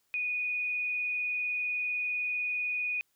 sine tone with vibrato, 2471 Hz, D#7, 13 cents flat, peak -29 dBFS, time 0.14-3.01 s, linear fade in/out 0 ms, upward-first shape sine, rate 20 Hz, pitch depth 20 cents each way, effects white hiss -74 dBFS RMS until 3.15 s

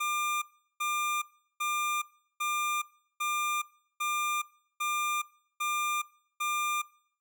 25% pulse tone bursts, 1200 Hz, D6, 37 cents sharp, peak -25 dBFS, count 9, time 0-6.82 s, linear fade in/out 10 ms, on 420 ms, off 380 ms, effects noise-tail reverb RT60 0.6 s tail -21 dB re dry

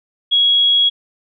sine tone, 3322 Hz, G#7, in tune, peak -10 dBFS, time 0.31-0.9 s, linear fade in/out 20 ms, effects none

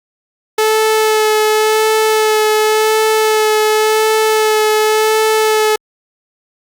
sawtooth tone with vibrato, 433.4 Hz, A4, 26 cents flat, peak -6 dBFS, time 0.58-5.76 s, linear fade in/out 5 ms, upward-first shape sine, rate 0.91 Hz, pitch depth 15 cents each way, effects Opus 48 kbps

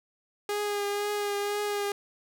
sawtooth tone with vibrato, 410.1 Hz, G#4, 22 cents flat, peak -24 dBFS, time 0.49-1.92 s, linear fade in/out 2 ms, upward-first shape triangle, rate 2 Hz, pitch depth 24 cents each way, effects none

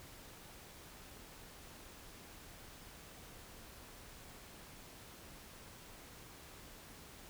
silence, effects pink hiss -55 dBFS RMS until 7.29 s

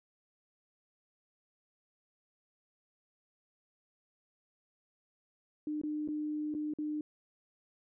sine tone with dropouts, 301.9 Hz, D4, 48 cents sharp, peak -33 dBFS, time 5.67-7.01 s, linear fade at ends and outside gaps 2 ms, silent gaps 5.815-5.835 / 6.077-6.086 / 6.541-6.548 / 6.737-6.786 s, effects none

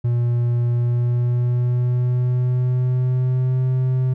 triangle tone with pitch glide, 120 to 128.61 Hz, B2 to C3, -49 to -29 cents, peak -14 dBFS, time 0.04-4.14 s, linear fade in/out 10 ms, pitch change +120 cents, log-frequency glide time 0.72-3.62 s, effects none

